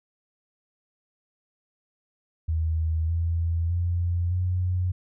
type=tone with pitch steps; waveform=sine; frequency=80.3 / 83.61 / 87.06 / 90.66 Hz; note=E2 / E2 / F2 / F#2; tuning=-45 / +25 / -5 / -35 cents; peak=-22 dBFS; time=2.48-4.92 s; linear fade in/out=10 ms; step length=610 ms; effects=none